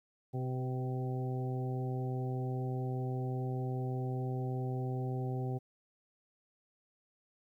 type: harmonic tone with a mistuned harmonic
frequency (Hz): 128.4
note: C3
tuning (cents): -32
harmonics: 1 / 2 / 3 / 4 / 5 / 6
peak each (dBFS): -34 / -43 / -42 / -48 / -52 / -46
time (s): 0.33-5.59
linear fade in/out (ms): 20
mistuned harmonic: 4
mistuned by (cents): -17
effects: 12-bit